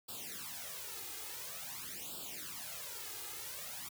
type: noise with flanger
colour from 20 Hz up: white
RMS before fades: -45 dBFS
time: 0.08-3.89 s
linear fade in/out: 10 ms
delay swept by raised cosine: 0.24 to 2.44 ms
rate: 0.48 Hz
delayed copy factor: +1
effects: high-pass 80 Hz 12 dB/octave